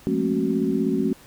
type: tone cluster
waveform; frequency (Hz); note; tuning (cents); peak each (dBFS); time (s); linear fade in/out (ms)
sine; 174.8 / 211.2 / 227.3 / 271.1 / 371.4; F3 / G#3 / A#3 / C#4 / F#4; +2 / +29 / -43 / -38 / +7; -29 / -26 / -27 / -24 / -26; 0.07-1.13; 0
effects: pink hiss -50 dBFS RMS until 1.26 s